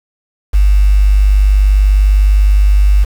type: tone with quantisation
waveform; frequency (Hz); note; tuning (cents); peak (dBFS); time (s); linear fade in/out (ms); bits
sine; 49.8; G1; +28; -5; 0.53-3.05; 20; 5
effects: none